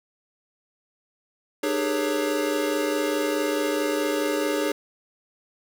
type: tone cluster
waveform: square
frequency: 302.2 / 397.4 / 422.1 / 474.6 / 554 Hz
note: D4 / G4 / G#4 / A#4 / C#5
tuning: +50 / +24 / +28 / +31 / -1 cents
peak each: -28 / -31 / -30 / -36 / -29 dBFS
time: 1.63-4.72 s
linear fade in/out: 5 ms
effects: none